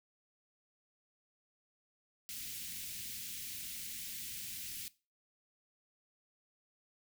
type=band-stop noise; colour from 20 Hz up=white; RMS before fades=-44 dBFS; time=2.29-4.88 s; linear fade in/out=0 ms; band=260 to 2100 Hz; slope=24 dB/octave; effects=noise-tail reverb RT60 0.3 s tail -19 dB re dry